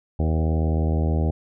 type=harmonic tone with a mistuned harmonic; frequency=79.3 Hz; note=D#2; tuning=33 cents sharp; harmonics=1 / 2 / 3 / 4 / 5 / 6 / 7 / 8 / 9 / 10; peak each=-20 / -26 / -30 / -32 / -34 / -36 / -37 / -38 / -39 / -40 dBFS; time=0.19-1.31 s; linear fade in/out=5 ms; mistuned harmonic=7; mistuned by=-22 cents; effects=none